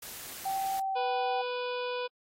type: noise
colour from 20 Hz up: white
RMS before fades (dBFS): -43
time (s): 0.02-0.8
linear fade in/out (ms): 5
type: tone with pitch glide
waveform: sine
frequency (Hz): 775 to 767.4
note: G5 to G5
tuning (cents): -20 to -37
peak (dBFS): -29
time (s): 0.45-1.42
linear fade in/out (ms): 10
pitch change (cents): -17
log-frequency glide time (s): 0.76-1.09
type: harmonic tone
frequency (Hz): 493.9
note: B4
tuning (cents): 0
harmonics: 1 / 2 / 3 / 5 / 6 / 7 / 8 / 9 / 10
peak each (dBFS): -33 / -38 / -44 / -42 / -47 / -45 / -52 / -52 / -54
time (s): 0.95-2.08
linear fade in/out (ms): 20
effects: AAC 48 kbps